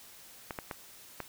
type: clicks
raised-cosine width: 0.5 ms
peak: -21 dBFS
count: 4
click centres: 0.508 / 0.588 / 0.712 / 1.203 s
effects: white hiss -53 dBFS RMS until 1.28 s